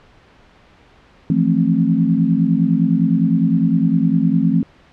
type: chord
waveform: sine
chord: F major seventh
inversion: third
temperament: equal with one note detuned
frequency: 164.81 / 174.61 / 220 / 264.7 Hz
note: E3 / F3 / A3 / C4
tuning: 0 / 0 / 0 / +20 cents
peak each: -18 dBFS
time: 1.3-4.63 s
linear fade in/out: 2 ms
effects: pink hiss -49 dBFS RMS until 4.92 s + low-pass 3000 Hz 12 dB/octave